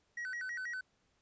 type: tone with vibrato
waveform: triangle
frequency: 1698 Hz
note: G#6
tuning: 38 cents sharp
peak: -36 dBFS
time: 0.17-0.81 s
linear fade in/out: 5 ms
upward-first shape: square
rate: 6.2 Hz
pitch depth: 200 cents each way
effects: pink hiss -75 dBFS RMS until 1.21 s + resampled to 16000 Hz